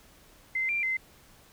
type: tone with pitch steps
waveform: sine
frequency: 2072 / 2370 / 2066 Hz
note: C7 / D7 / C7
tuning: -17 / +15 / -22 cents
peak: -26 dBFS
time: 0.55-0.97 s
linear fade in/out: 5 ms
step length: 140 ms
effects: pink hiss -57 dBFS RMS until 1.52 s